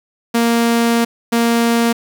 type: tone bursts at uneven times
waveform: sawtooth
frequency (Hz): 233.1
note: A#3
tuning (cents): 0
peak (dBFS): -8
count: 2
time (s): 0.34-1.05 / 1.32-1.93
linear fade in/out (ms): 10
effects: 7-bit